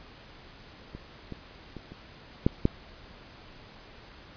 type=clicks; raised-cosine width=3 ms; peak=-27 / -24 / -27 / -30 / -8 / -8 dBFS; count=6; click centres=0.95 / 1.323 / 1.767 / 1.92 / 2.465 / 2.654 s; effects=pink hiss -50 dBFS RMS until 4.36 s + resampled to 11025 Hz